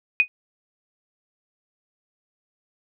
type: tone with exponential decay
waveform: sine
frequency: 2489 Hz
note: D#7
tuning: in tune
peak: -9 dBFS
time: 0.2-0.28 s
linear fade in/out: 0 ms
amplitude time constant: 16 ms
effects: none